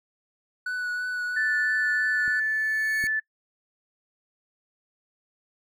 triangle tone with vibrato, 1480 Hz, F#6, in tune, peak -25 dBFS, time 0.66-2.4 s, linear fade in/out 5 ms, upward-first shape triangle, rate 3 Hz, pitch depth 20 cents each way
sine tone with pitch glide, 1760 to 1748.9 Hz, A6 to A6, 0 to -11 cents, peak -23 dBFS, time 1.36-3.2 s, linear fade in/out 10 ms, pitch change -11 cents, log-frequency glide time 1.48-2.57 s
sawtooth tone with exponential growth, 2217 Hz, C#7, in tune, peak -28 dBFS, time 1.87-3.07 s, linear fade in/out 1 ms, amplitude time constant 260 ms
clicks, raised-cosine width 3 ms, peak -31 / -26 dBFS, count 2, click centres 2.279 / 3.04 s
effects noise-tail reverb RT60 0.1 s tail -21 dB re dry

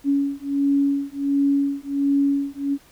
sine beating tone pair, 279.5 / 280.9 Hz, C#4 / C#4, +14 / +23 cents, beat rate 1.4 Hz, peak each -21 dBFS, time 0.04-2.78 s, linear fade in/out 50 ms, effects pink hiss -53 dBFS RMS until 2.91 s

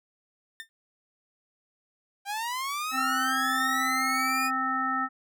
30% pulse tone with exponential decay, 1804 Hz, A6, 43 cents sharp, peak -31 dBFS, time 0.6-0.69 s, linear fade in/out 0 ms, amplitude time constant 18 ms
sawtooth linear sweep, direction up, 784 to 2489 Hz, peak -26 dBFS, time 2.25-4.51 s, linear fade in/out 50 ms
harmonic tone, 261.6 Hz, C4, in tune, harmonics 1 / 3 / 5 / 7, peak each -34 / -34 / -27 / -33 dBFS, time 2.91-5.09 s, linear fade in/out 50 ms
effects none

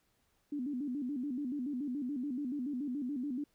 sine tone with vibrato, 268.7 Hz, C4, 46 cents sharp, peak -34 dBFS, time 0.52-3.44 s, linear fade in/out 5 ms, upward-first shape square, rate 7 Hz, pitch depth 140 cents each way, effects pink hiss -75 dBFS RMS until 3.54 s

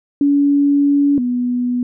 sine tone pair in turn, 284.4 / 245.9 Hz, C#4 / B3, +45 / -7 cents, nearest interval minor third, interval 252 cents, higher first, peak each -10 / -15 dBFS, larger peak first, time 0.21-1.18 / 1.18-1.83 s, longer first, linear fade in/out 2 ms, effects none

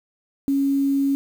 sine tone with quantisation, 276.5 Hz, C#4, 4 cents flat, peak -17 dBFS, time 0.48-1.15 s, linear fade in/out 0 ms, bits 7, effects none

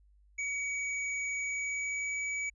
square tone with pitch glide, 2263 to 2280 Hz, C#7 to C#7, +35 to +48 cents, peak -33 dBFS, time 0.38-2.5 s, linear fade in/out 10 ms, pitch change +13 cents, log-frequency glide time 1.35-2.22 s, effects added 50 Hz sine -60 dBFS peak until 2.54 s + resampled to 22050 Hz

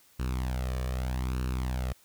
sawtooth tone with flanger, 63.4 Hz, B1, 46 cents sharp, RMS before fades -31 dBFS, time 0.19-1.93 s, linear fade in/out 10 ms, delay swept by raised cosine 0.72 to 1.72 ms, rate 0.81 Hz, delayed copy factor +0.65, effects white hiss -61 dBFS RMS until 2.04 s

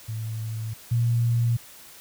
sine tone pair in turn, 111 / 117.93 Hz, A2 / A#2, +16 / +21 cents, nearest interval minor second, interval 105 cents, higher second, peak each -28 / -19 dBFS, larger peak second, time 0.08-0.74 / 0.91-1.57 s, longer neither, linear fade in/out 10 ms, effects white hiss -47 dBFS RMS until 2 s

